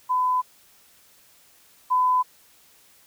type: tone pair in turn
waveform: sine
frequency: 1007 / 1007 Hz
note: B5 / B5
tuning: +33 / +33 cents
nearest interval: unison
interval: 0 cents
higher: neither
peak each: -19 / -17 dBFS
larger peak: second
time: 0.09-0.42 / 1.9-2.23 s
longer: neither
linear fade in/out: 20 ms
effects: white hiss -56 dBFS RMS until 3.06 s